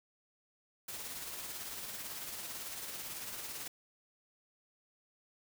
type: noise with tremolo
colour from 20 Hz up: white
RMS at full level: -42 dBFS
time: 0.88-3.68 s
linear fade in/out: 5 ms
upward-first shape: sine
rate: 18 Hz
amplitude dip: 35%
effects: none